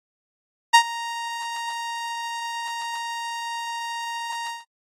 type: tone with ADSR envelope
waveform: sawtooth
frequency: 932.3 Hz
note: A#5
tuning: in tune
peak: -4 dBFS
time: 0.73-4.65 s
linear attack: 17 ms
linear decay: 80 ms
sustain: -20 dB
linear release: 170 ms
effects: low-pass 8000 Hz 12 dB/octave + AAC 48 kbps